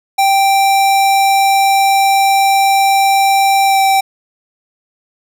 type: tone with pitch glide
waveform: square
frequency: 784 to 777.2 Hz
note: G5 to G5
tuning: 0 to -15 cents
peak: -9 dBFS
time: 0.18-4.01 s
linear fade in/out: 10 ms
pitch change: -15 cents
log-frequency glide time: 3.66-3.79 s
effects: none